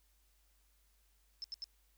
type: tone bursts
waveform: sine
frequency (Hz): 5260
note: E8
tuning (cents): -5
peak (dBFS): -40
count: 3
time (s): 1.42-1.641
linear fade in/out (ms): 0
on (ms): 21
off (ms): 79
effects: added 50 Hz sine -70 dBFS peak until 1.97 s + white hiss -75 dBFS RMS until 1.97 s